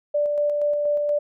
sine tone with tremolo, 587.3 Hz, D5, in tune, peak -18 dBFS, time 0.14-1.19 s, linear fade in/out 10 ms, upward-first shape square, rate 4.2 Hz, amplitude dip 25%, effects none

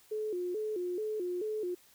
sine tone with vibrato, 392 Hz, G4, in tune, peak -32 dBFS, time 0.11-1.75 s, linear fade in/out 10 ms, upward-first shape square, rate 2.3 Hz, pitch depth 160 cents each way, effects white hiss -62 dBFS RMS until 1.94 s

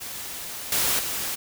white noise with level steps, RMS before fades -35 / -23 / -29 dBFS, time 0-1.36 s, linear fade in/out 20 ms, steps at 0.72 / 0.99 s, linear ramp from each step 2 ms, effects none

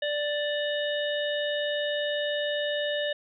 harmonic tone with a mistuned harmonic, 587.3 Hz, D5, in tune, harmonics 1 / 3 / 5 / 6, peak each -28 / -33 / -35 / -36 dBFS, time 0.02-3.13 s, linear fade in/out 5 ms, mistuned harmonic 6, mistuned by +78 cents, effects none

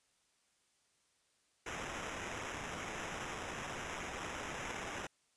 violet noise with sample-and-hold, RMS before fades -43 dBFS, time 1.66-5.07 s, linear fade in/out 5 ms, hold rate 4410 Hz, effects white hiss -75 dBFS RMS until 5.36 s + resampled to 22050 Hz

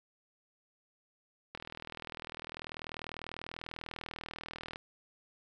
click train, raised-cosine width 0.3 ms, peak -25 dBFS, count 130, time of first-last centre 1.55-4.759 s, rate 40.2 Hz, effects none

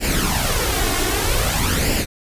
pink noise with flanger, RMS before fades -19 dBFS, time 0-2.06 s, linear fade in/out 50 ms, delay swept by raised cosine 0.4 to 2.8 ms, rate 0.52 Hz, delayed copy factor +0.6, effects resampled to 32000 Hz

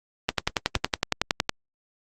click train, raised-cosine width 0.2 ms, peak -3 dBFS, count 14, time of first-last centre 0.29-1.494 s, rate 10.8 Hz, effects Opus 32 kbps

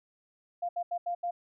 sine tone bursts at uneven times, 698.5 Hz, F5, in tune, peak -29 dBFS, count 5, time 0.62-0.69 / 0.76-0.83 / 0.91-0.98 / 1.06-1.15 / 1.23-1.31 s, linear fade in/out 10 ms, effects none

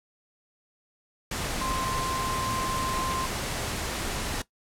sine tone in noise, 1046.5 Hz, C6, in tune, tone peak -30 dBFS, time 1.61-3.26 s, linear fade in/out 5 ms, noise pink, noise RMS -31 dBFS, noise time 1.31-4.42 s, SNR -2 dB, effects noise-tail reverb RT60 0.1 s tail -17 dB re dry + low-pass 11000 Hz 12 dB/octave

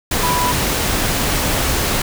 sine tone in noise, 987.8 Hz, B5, in tune, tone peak -17 dBFS, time 0.23-0.52 s, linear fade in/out 5 ms, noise pink, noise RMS -18 dBFS, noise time 0.11-2.02 s, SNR -2 dB, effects none

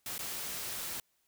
white noise with dropouts, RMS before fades -39 dBFS, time 0.06-1 s, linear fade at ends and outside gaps 2 ms, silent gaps 0.181-0.191 s, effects white hiss -75 dBFS RMS until 1.27 s

